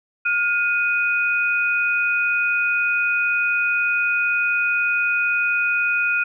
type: tone pair together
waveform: sine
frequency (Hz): 1420 / 2489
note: F6 / D#7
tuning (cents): +28 / 0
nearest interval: minor seventh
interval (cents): 972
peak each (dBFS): -20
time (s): 0.25-6.24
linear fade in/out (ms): 10
effects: none